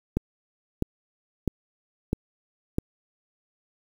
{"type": "click train", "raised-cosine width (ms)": 3, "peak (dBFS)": -10, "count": 5, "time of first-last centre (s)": [0.17, 2.784], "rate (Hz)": 1.53, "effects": ["7-bit"]}